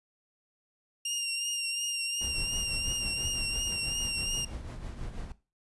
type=tone with vibrato; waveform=20% pulse; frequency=2794 Hz; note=F7; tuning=in tune; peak=-25 dBFS; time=1.05-4.45 s; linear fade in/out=5 ms; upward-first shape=triangle; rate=2.8 Hz; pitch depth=36 cents each way
type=noise with tremolo; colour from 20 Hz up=brown; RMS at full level=-36 dBFS; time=2.21-5.32 s; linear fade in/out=2 ms; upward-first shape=triangle; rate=6.1 Hz; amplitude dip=60%
effects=noise-tail reverb RT60 0.3 s tail -17 dB re dry + resampled to 24000 Hz